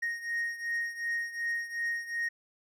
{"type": "beating tone pair", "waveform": "triangle", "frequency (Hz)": [1864.7, 1867.4], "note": ["A#6", "A#6"], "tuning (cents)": [0, 3], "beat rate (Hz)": 2.7, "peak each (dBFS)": [-31, -35], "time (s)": [0.02, 2.29], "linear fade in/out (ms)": 10, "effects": []}